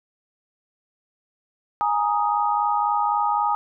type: chord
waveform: sine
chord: Ab suspended second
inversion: none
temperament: just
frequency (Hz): 830.6 / 934.4 / 1245.9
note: Ab5 / Bb5 / Eb6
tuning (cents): 0 / +4 / +2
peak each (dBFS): -22 / -24 / -24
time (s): 1.81-3.55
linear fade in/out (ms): 0
effects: none